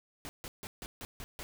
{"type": "noise bursts", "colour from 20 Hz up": "pink", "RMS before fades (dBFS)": -43, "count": 7, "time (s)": [0.25, 1.43], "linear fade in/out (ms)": 0, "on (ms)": 40, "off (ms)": 150, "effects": []}